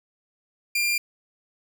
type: tone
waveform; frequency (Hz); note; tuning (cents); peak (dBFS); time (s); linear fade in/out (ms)
sawtooth; 2393; D7; +32; -18; 0.75-0.98; 5
effects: none